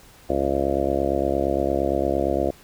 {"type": "harmonic tone", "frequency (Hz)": 68.7, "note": "C#2", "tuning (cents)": -15, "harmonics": [1, 2, 3, 4, 5, 6, 7, 8, 9, 10], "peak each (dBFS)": [-30, -35, -34, -29, -26, -31, -30, -27, -27, -29], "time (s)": [0.29, 2.51], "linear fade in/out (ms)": 10, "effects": ["pink hiss -50 dBFS RMS until 2.63 s"]}